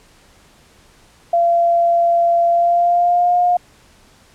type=tone with pitch glide; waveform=sine; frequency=685 to 711.2 Hz; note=F5 to F5; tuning=-34 to +31 cents; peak=-11 dBFS; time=1.33-3.57 s; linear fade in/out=5 ms; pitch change=+65 cents; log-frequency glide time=2.48-3.37 s; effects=pink hiss -50 dBFS RMS until 4.34 s + low-pass 10000 Hz 12 dB/octave